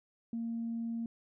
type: tone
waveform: sine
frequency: 230.5 Hz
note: A#3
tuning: 19 cents flat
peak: -33 dBFS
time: 0.33-1.06 s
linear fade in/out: 2 ms
effects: tanh soft clip ceiling -29 dBFS